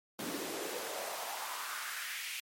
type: noise with high-pass filter sweep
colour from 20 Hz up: pink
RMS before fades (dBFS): -40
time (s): 0.19-2.4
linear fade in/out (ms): 2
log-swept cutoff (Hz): 240 to 2500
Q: 2.5
effects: MP3 64 kbps